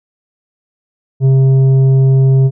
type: tone with tanh clipping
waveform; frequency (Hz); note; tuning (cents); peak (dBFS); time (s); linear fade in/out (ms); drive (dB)
triangle; 133.6; C3; +36; -7; 1.2-2.51; 50; 11
effects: none